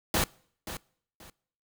pink noise with echo, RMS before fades -26 dBFS, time 0.14-0.24 s, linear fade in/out 2 ms, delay 530 ms, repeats 2, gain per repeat -12 dB, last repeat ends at 1.3 s, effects noise-tail reverb RT60 0.6 s tail -24 dB re dry

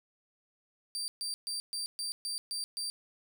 30% pulse tone bursts, 4684 Hz, D8, 5 cents flat, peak -31 dBFS, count 8, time 0.95-2.9 s, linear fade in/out 0 ms, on 130 ms, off 130 ms, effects none

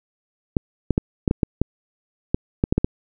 clicks, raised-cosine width 3 ms, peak -4 dBFS, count 12, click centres 0.568 / 0.907 / 0.979 / 1.278 / 1.311 / 1.432 / 1.616 / 2.345 / 2.639 / 2.725 / 2.78 / 2.845 s, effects none

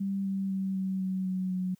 sine tone with pitch steps, 196 / 193.97 / 191.97 / 189.98 / 188.02 / 186.07 / 184.15 Hz, G3 / G3 / G3 / F#3 / F#3 / F#3 / F#3, 0 / -18 / -36 / +46 / +28 / +10 / -8 cents, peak -28 dBFS, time 0-1.75 s, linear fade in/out 10 ms, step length 250 ms, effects white hiss -69 dBFS RMS until 1.79 s

